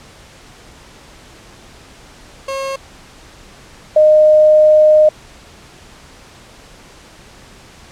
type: tone pair in turn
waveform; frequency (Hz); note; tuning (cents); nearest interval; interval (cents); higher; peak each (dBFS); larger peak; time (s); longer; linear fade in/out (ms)
30% pulse / sine; 541 / 614; C#5 / D#5; -42 / -23; major second; 219; second; -17 / -5; second; 2.48-2.76 / 3.96-5.09; second; 5
effects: pink hiss -41 dBFS RMS until 7.91 s + low-pass 8000 Hz 12 dB/octave